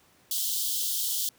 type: high-pass noise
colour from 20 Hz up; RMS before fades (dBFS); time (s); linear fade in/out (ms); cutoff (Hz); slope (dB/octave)
white; -29; 0.31-1.29; 2; 3000; 96
effects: pink hiss -61 dBFS RMS until 1.38 s + high-pass 100 Hz 12 dB/octave